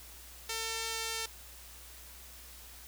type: tone with band-pass filter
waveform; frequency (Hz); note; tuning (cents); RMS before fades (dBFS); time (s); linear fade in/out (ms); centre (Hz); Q
sawtooth; 449.7; A4; +38; -37; 0.49-1.26; 5; 6300; 0.66
effects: added 60 Hz sine -54 dBFS peak until 2.87 s + white hiss -52 dBFS RMS until 2.87 s